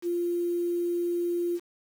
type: tone with quantisation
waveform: sine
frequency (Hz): 347.2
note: F4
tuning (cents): -10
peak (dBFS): -25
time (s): 0.02-1.6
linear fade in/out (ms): 50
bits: 8
effects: none